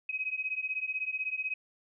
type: beating tone pair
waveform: sine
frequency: 2523 / 2539 Hz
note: D#7 / D#7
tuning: +23 / +34 cents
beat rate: 16 Hz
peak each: -35 / -34 dBFS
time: 0.09-1.54 s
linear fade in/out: 5 ms
effects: none